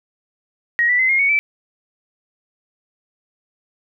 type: tone with pitch steps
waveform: sine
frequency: 1889 / 1968.1 / 2050 / 2136 / 2226 / 2319 Hz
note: A#6 / B6 / C7 / C7 / C#7 / D7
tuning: +22 / -7 / -36 / +35 / +7 / -22 cents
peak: -13 dBFS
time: 0.79-1.39 s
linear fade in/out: 0 ms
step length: 100 ms
effects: none